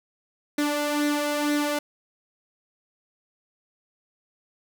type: tone with flanger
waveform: sawtooth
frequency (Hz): 293.9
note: D4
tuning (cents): +1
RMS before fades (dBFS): -25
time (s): 0.58-1.79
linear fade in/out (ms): 5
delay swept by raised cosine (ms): 0.5 to 2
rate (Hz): 2.1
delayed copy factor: +0.55
effects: none